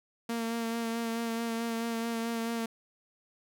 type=tone with vibrato; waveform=sawtooth; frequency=230 Hz; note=A#3; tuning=23 cents flat; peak=-27 dBFS; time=0.29-2.66 s; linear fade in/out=5 ms; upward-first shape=sine; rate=4.6 Hz; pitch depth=21 cents each way; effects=none